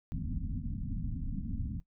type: low-pass noise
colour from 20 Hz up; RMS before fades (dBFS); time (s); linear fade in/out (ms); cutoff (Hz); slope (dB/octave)
pink; -36; 0.12-1.8; 0; 270; 96
effects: noise-tail reverb RT60 0.1 s tail -17 dB re dry